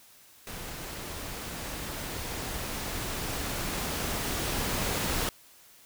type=noise with level ramp; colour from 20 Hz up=pink; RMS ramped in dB=-40 to -29 dBFS; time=0.47-5.29 s; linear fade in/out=0 ms; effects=white hiss -56 dBFS RMS until 5.85 s